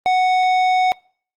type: tone with tanh clipping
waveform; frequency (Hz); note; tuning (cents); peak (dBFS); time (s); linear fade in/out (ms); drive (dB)
sine; 740; F#5; 0; -15; 0.06-0.92; 0; 12
effects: noise-tail reverb RT60 0.5 s tail -26 dB re dry + Opus 24 kbps